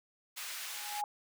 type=high-pass noise; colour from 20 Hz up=pink; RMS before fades=-42 dBFS; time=0.36-1.02 s; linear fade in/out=20 ms; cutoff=1700 Hz; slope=12 dB/octave
type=tone with exponential growth; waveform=sine; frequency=830.6 Hz; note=G#5; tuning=in tune; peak=-31 dBFS; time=0.6-1.04 s; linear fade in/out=1 ms; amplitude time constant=94 ms
effects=none